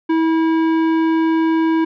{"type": "tone with tanh clipping", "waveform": "triangle", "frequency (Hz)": 324, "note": "E4", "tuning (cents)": -30, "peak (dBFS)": -15, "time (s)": [0.09, 1.85], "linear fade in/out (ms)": 10, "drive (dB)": 18, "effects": []}